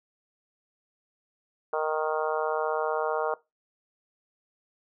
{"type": "harmonic tone", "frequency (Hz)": 155.56, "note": "D#3", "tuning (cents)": 0, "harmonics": [3, 4, 5, 6, 7, 8, 9], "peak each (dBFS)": [-29, -31, -33, -35, -36, -37, -38], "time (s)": [1.73, 3.34], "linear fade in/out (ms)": 2, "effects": ["noise-tail reverb RT60 0.2 s tail -19 dB re dry"]}